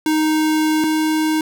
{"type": "tone pair in turn", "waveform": "square", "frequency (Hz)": [311.1, 312.3], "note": ["D#4", "D#4"], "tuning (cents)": [0, 7], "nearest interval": "unison", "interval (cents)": 7, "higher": "second", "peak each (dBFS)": [-15, -16], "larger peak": "first", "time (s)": [[0.06, 0.84], [0.84, 1.41]], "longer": "first", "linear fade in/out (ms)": 2, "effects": []}